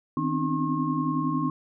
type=tone cluster; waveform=sine; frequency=157 / 255.7 / 266.6 / 304.7 / 1077 Hz; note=D#3 / C4 / C4 / D#4 / C6; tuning=+16 / -40 / +33 / -36 / +50 cents; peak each=-30 dBFS; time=0.17-1.5 s; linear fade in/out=2 ms; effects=none